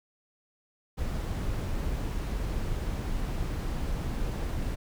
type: noise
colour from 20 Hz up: brown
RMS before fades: -31 dBFS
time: 0.97-4.76 s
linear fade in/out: 20 ms
effects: none